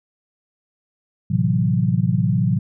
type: chord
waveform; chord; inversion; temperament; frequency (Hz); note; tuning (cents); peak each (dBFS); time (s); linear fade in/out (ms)
sine; F# half-diminished seventh; first; equal with one note detuned; 111.99 / 130.81 / 164.81 / 185; A2 / C3 / E3 / F#3; +31 / 0 / 0 / 0; -21; 1.3-2.59; 10
effects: none